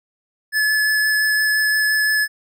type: tone with vibrato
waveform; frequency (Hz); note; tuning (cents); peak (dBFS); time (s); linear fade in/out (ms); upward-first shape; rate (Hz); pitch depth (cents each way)
square; 1720; A6; -40; -16; 0.52-2.28; 50; sine; 5.8; 9
effects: none